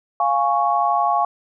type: chord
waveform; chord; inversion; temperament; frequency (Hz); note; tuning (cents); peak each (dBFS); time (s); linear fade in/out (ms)
sine; Db major; first; equal; 698.5 / 830.6 / 1108.7; F5 / Ab5 / Db6; 0 / 0 / 0; -20; 0.2-1.25; 2
effects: none